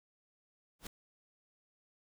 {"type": "noise with exponential growth", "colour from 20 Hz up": "pink", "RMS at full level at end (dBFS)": -38, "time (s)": [0.79, 0.87], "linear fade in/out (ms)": 5, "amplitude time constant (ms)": 17, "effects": []}